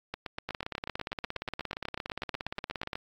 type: two click trains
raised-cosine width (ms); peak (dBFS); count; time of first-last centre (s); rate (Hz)
0.3; -18 / -18; 43 / 24; 0.49-2.932 / 0.14-2.955; 17.2 / 8.17
effects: AAC 48 kbps